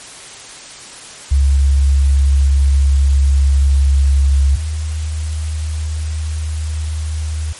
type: tone pair in turn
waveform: sine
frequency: 69 / 77.45 Hz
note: C#2 / D#2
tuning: -7 / -7 cents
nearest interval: major second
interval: 200 cents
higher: second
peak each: -8 / -17 dBFS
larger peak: first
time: 1.31-4.56 / 4.56-7.53 s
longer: first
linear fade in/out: 10 ms
effects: white hiss -34 dBFS RMS until 7.59 s + MP3 48 kbps